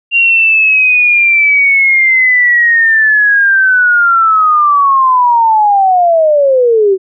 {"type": "linear sweep", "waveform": "sine", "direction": "down", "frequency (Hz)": [2779, 370], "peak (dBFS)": -5, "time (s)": [0.11, 6.98], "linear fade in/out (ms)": 50, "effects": []}